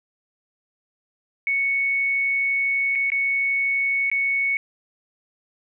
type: tone with dropouts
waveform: sine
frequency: 2217 Hz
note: C#7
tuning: in tune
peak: -19 dBFS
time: 1.47-4.57 s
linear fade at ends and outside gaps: 1 ms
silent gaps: 2.953-2.956 / 3.102-3.119 / 4.1-4.115 s
effects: none